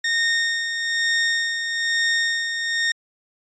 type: tone with tremolo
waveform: sawtooth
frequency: 1842 Hz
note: A#6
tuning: 21 cents flat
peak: -14 dBFS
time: 0.04-2.92 s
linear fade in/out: 5 ms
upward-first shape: sine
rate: 1.1 Hz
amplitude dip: 50%
effects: resampled to 16000 Hz